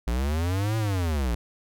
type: linear two-way sweep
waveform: square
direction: up then down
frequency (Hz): 55 to 112.8 to 55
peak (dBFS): -24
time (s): 0.07-1.35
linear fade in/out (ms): 5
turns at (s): 0.77
effects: none